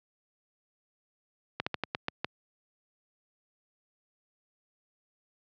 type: slowing click train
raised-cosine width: 0.3 ms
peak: -13 dBFS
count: 7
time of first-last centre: 1.6-2.245 s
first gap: 65 ms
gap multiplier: 1.2
effects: high-pass 100 Hz 12 dB/octave + low-pass 5000 Hz 12 dB/octave